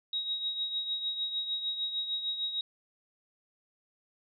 sine tone with tremolo, 3800 Hz, A#7, 33 cents sharp, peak -28 dBFS, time 0.13-2.61 s, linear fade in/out 2 ms, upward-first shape triangle, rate 6.6 Hz, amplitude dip 65%, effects none

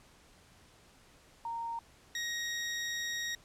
sine / 20% pulse tone pair in turn, 925 / 1882.3 Hz, A#5 / A#6, -14 / +16 cents, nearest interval octave, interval 1230 cents, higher second, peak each -35 / -29 dBFS, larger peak second, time 1.45-1.79 / 2.15-3.35 s, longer second, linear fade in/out 2 ms, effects pink hiss -61 dBFS RMS until 3.44 s + low-pass 10000 Hz 12 dB/octave

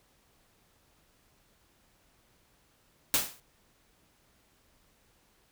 white noise with exponential decay, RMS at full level -22 dBFS, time 3.14-3.4 s, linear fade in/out 1 ms, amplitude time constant 56 ms, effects pink hiss -67 dBFS RMS until 5.51 s

